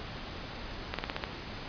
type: slowing click train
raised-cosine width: 0.3 ms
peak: -15 dBFS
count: 6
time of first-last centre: 0.94-1.239 s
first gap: 47 ms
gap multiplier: 1.12
effects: pink hiss -41 dBFS RMS until 1.68 s + resampled to 11025 Hz